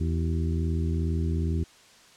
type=harmonic tone with a mistuned harmonic; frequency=82.41 Hz; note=E2; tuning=in tune; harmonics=1 / 2 / 3 / 4 / 5; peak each=-25 / -31 / -35 / -37 / -39 dBFS; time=0-1.64 s; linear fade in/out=10 ms; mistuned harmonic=5; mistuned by=-110 cents; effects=white hiss -54 dBFS RMS until 2.16 s + low-pass 7000 Hz 12 dB/octave